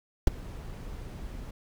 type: noise with ADSR envelope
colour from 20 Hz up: brown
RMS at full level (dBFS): -17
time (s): 0.27-1.51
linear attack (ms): 4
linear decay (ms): 11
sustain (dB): -23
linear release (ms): 6
effects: none